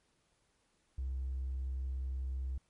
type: tone with hard clipping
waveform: sine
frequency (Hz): 65.41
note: C2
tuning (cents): 0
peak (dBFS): -35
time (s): 0.98-2.58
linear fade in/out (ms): 5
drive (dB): 1
effects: pink hiss -75 dBFS RMS until 2.69 s + MP3 48 kbps